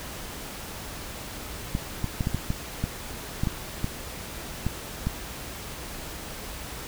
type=clicks; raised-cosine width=5 ms; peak=-13 dBFS; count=12; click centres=1.751 / 2.043 / 2.208 / 2.271 / 2.346 / 2.504 / 2.84 / 3.435 / 3.472 / 3.844 / 4.666 / 5.07 s; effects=added 60 Hz sine -47 dBFS peak until 6.87 s + pink hiss -38 dBFS RMS until 6.87 s